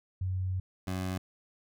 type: tone pair in turn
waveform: sine / 20% pulse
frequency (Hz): 93 / 93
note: F#2 / F#2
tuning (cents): +9 / +9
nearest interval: unison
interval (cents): 0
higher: neither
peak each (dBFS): -29 / -27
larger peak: second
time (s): 0.21-0.6 / 0.87-1.18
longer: first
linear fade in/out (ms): 5
effects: none